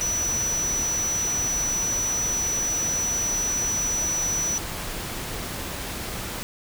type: tone in noise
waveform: sine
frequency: 5920 Hz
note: F#8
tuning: in tune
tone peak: -23 dBFS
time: 0.01-4.58 s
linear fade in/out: 0 ms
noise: pink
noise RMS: -32 dBFS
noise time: 0-6.43 s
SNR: +6 dB
effects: none